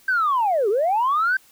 sine linear two-way sweep, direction down then up, 1577 to 379 to 1577 Hz, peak -16 dBFS, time 0.08-1.37 s, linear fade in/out 5 ms, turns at 0.69 s, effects tanh soft clip ceiling -13 dBFS + white hiss -54 dBFS RMS until 1.51 s

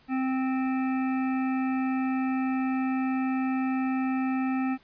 harmonic tone, 261.6 Hz, C4, in tune, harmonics 1 / 3 / 5 / 7 / 9 / 10, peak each -25 / -35 / -39 / -42 / -44 / -45 dBFS, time 0.08-4.78 s, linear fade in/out 50 ms, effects pink hiss -60 dBFS RMS until 4.83 s + resampled to 11025 Hz

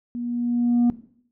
sine tone with level ramp, 240 Hz, B3, 49 cents flat, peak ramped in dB -27 to -12 dBFS, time 0.15-0.9 s, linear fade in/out 0 ms, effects noise-tail reverb RT60 0.6 s tail -17 dB re dry + tanh soft clip ceiling -14 dBFS

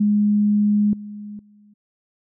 sine tone with level steps, 207.7 Hz, G#3, in tune, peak -14 / -31 / -48 dBFS, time 0-1.74 s, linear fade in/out 10 ms, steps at 0.93 / 1.39 s, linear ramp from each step 2 ms, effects none

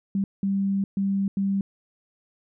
sine tone bursts at uneven times, 196.4 Hz, G3, 4 cents sharp, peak -21 dBFS, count 4, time 0.15-0.24 / 0.43-0.84 / 0.97-1.28 / 1.37-1.61 s, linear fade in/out 2 ms, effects none

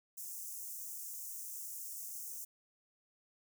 white high-pass noise, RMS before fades -45 dBFS, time 0.17-2.45 s, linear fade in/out 10 ms, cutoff 6000 Hz, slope 48 dB/octave, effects none

